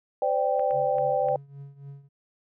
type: chord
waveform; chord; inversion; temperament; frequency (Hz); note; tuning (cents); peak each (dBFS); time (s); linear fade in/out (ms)
sine; C suspended second; none; equal with one note detuned; 515.2 / 587.3 / 784; C5 / D5 / G5; -27 / 0 / 0; -26; 0.22-1.36; 2
type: clicks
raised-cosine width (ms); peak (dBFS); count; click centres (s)
0.5; -29; 4; 0.595 / 0.709 / 0.984 / 1.286
type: tone with tremolo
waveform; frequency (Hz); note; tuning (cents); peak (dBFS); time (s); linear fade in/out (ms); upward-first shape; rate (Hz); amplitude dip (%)
triangle; 140; C#3; +18; -35; 0.71-2.09; 50; triangle; 3.6; 85
effects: none